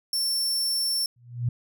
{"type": "tone", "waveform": "sawtooth", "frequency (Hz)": 5420, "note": "E8", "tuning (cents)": 47, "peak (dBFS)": -21, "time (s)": [0.13, 1.06], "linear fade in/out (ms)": 2}
{"type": "tone with exponential growth", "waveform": "sine", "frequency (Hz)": 120.7, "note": "B2", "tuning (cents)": -39, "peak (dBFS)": -19, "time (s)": [1.16, 1.49], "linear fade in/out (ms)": 5, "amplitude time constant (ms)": 71}
{"effects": []}